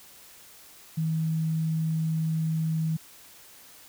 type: tone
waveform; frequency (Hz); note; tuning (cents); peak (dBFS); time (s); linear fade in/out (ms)
sine; 160; D#3; +49; -24; 0.97-2.97; 10
effects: white hiss -51 dBFS RMS until 3.88 s